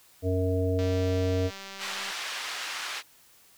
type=harmonic tone; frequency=92.5 Hz; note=F#2; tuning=in tune; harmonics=1 / 3 / 5 / 7; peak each=-26 / -31 / -29 / -34 dBFS; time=0.22-1.51 s; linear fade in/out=50 ms
type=click train; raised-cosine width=0.2 ms; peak=-24 dBFS; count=258; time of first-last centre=0.79-2.108 s; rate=195 Hz
type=band-pass noise; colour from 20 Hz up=pink; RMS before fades=-35 dBFS; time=1.78-3.03 s; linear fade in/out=50 ms; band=1300 to 5200 Hz; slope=12 dB/octave
effects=white hiss -58 dBFS RMS until 3.57 s